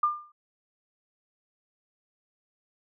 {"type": "tone with exponential decay", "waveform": "sine", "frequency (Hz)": 1200, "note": "D6", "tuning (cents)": 37, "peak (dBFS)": -18, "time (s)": [0.03, 0.32], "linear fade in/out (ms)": 5, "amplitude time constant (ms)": 61, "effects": []}